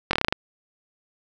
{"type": "slowing click train", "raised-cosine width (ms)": 0.3, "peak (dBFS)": -4, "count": 8, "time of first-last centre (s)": [0.11, 0.325], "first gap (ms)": 22, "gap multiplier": 1.11, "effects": []}